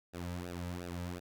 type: tone with flanger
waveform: sawtooth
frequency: 88 Hz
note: F2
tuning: 14 cents sharp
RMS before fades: -41 dBFS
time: 0.13-1.2 s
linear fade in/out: 20 ms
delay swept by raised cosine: 0.92 to 2.82 ms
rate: 2.8 Hz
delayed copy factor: -0.95
effects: none